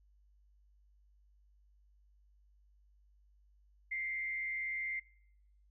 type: tone with frequency modulation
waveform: sine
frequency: 2093 Hz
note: C7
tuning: in tune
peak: -35 dBFS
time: 3.91-5 s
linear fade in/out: 10 ms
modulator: 116 Hz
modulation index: 0.47
effects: noise-tail reverb RT60 0.8 s tail -26 dB re dry + added 50 Hz sine -64 dBFS peak until 5.7 s